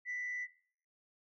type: tone with frequency modulation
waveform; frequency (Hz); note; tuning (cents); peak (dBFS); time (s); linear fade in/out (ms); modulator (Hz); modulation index
sine; 1985; B6; +8; -35; 0.05-0.48; 50; 80.3; 0.51
effects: noise-tail reverb RT60 0.6 s tail -23 dB re dry + tanh soft clip ceiling -33 dBFS